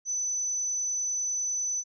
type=tone; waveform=sine; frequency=6010 Hz; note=F#8; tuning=26 cents sharp; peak=-27 dBFS; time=0.05-1.84 s; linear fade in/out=50 ms; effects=none